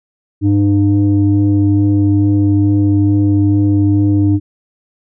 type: tone pair together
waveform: sine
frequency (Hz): 100 / 302.3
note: G2 / D#4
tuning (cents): +35 / -50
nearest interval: octave + perfect fifth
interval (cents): 1915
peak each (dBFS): -10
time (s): 0.41-4.4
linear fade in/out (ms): 50
effects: tanh soft clip ceiling -3 dBFS